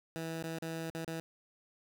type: tone with dropouts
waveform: 15% pulse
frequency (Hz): 163.2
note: E3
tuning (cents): -17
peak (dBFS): -31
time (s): 0.16-1.2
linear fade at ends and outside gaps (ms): 0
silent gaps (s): 0.425-0.439 / 0.586-0.623 / 0.901-0.949 / 1.047-1.078
effects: none